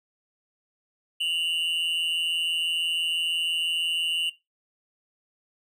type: tone pair together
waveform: triangle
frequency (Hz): 2794 / 2960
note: F7 / F#7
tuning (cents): 0 / 0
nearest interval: minor second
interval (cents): 100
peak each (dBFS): -25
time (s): 1.2-4.3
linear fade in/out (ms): 10
effects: noise-tail reverb RT60 0.2 s tail -17 dB re dry